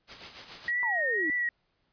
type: noise with tremolo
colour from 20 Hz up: white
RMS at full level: -40 dBFS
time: 0.07-0.72 s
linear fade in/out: 50 ms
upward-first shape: sine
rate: 7 Hz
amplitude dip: 55%
type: tone with vibrato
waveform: sine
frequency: 1900 Hz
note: A#6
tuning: 33 cents sharp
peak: -26 dBFS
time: 0.68-1.49 s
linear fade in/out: 2 ms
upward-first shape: triangle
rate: 1.9 Hz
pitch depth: 68 cents each way
type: exponential sweep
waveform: sine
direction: down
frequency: 987.8 to 293.7 Hz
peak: -32 dBFS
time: 0.83-1.3 s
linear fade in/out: 0 ms
effects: pink hiss -74 dBFS RMS until 1.92 s + resampled to 11025 Hz